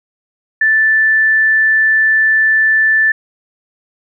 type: tone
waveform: sine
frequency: 1760 Hz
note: A6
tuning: in tune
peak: -8 dBFS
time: 0.61-3.12 s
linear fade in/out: 5 ms
effects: none